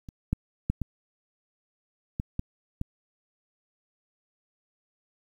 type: clicks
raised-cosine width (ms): 5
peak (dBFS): -28 / -12 / -12 / -17 / -17 / -16 / -17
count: 7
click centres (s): 0.088 / 0.33 / 0.7 / 0.817 / 2.199 / 2.394 / 2.814
effects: 9-bit